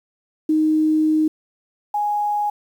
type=tone pair in turn; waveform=sine; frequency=311.1 / 830.5 Hz; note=D#4 / G#5; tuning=0 / 0 cents; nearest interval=octave + perfect fourth; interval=1700 cents; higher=second; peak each=-14 / -18 dBFS; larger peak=first; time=0.49-1.28 / 1.94-2.5 s; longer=first; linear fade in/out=5 ms; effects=8-bit